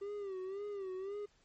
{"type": "tone with vibrato", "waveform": "triangle", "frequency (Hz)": 392, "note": "G4", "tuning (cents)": 0, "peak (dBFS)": -37, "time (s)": [0.01, 1.26], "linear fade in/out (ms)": 10, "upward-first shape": "sine", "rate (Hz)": 1.9, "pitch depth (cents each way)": 96, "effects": ["pink hiss -71 dBFS RMS until 1.44 s", "MP3 32 kbps"]}